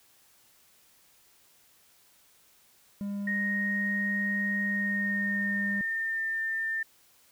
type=tone; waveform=triangle; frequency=201.6 Hz; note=G3; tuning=49 cents sharp; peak=-29 dBFS; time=3.01-5.81 s; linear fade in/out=0 ms
type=tone with pitch glide; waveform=sine; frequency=1864.7 to 1798.1 Hz; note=A#6 to A6; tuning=0 to +37 cents; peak=-28 dBFS; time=3.27-6.83 s; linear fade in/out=5 ms; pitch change=-63 cents; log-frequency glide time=4.63-6.29 s
effects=white hiss -62 dBFS RMS until 7.31 s